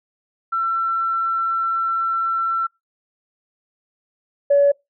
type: tone pair in turn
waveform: sine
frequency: 1346 / 567.6 Hz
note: E6 / C#5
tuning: +36 / +41 cents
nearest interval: octave + minor third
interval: 1495 cents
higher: first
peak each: -18 / -10 dBFS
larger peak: second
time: 0.52-2.67 / 4.5-4.72 s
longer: first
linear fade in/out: 10 ms
effects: noise-tail reverb RT60 0.2 s tail -26 dB re dry + tanh soft clip ceiling -7 dBFS